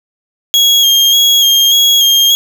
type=tone with vibrato; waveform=35% pulse; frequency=3268 Hz; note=G#7; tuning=29 cents flat; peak=-4 dBFS; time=0.54-2.35 s; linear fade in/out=0 ms; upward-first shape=square; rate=1.7 Hz; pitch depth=27 cents each way; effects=none